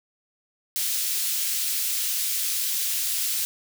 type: high-pass noise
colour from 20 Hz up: white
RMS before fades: -26 dBFS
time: 0.76-3.45 s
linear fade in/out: 0 ms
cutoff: 3000 Hz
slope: 12 dB/octave
effects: none